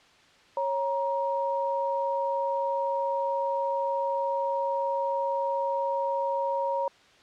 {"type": "tone pair together", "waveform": "sine", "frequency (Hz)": [550, 943.2], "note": ["C#5", "A#5"], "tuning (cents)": [-14, 20], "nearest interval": "major sixth", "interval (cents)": 934, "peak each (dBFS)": -28, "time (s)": [0.57, 6.88], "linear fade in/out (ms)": 2, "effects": ["white hiss -57 dBFS RMS until 7.22 s", "low-pass 4000 Hz 12 dB/octave"]}